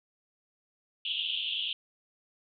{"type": "band-pass noise", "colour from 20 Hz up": "pink", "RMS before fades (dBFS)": -33, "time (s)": [1.05, 1.73], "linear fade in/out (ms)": 2, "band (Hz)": [2800, 3500], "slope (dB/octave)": 96, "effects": []}